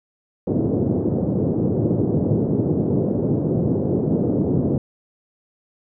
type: band-pass noise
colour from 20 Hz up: pink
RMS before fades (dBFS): -20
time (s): 0.47-4.78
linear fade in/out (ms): 2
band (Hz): 110 to 470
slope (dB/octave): 24
effects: none